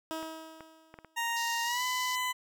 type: tone with exponential decay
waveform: 15% pulse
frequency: 320 Hz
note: D#4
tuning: 49 cents sharp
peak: -27 dBFS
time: 0.11-1.26 s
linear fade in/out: 0 ms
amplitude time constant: 250 ms
type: clicks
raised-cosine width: 0.5 ms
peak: -31 dBFS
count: 5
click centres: 0.228 / 0.607 / 0.941 / 0.988 / 1.047 s
type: tone with pitch glide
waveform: 20% pulse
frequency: 932.3 to 1005 Hz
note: A#5 to B5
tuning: 0 to +30 cents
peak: -25 dBFS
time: 1.16-2.33 s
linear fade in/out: 20 ms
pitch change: +130 cents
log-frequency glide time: 1.64-1.83 s
type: band-pass noise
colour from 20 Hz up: pink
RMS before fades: -42 dBFS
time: 1.36-2.16 s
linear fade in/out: 10 ms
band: 4400 to 6400 Hz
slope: 48 dB/octave
effects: none